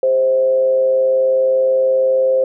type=tone with frequency modulation; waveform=sine; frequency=523.3 Hz; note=C5; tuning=in tune; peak=-11 dBFS; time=0.03-2.44 s; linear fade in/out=2 ms; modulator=121 Hz; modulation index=0.32; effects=none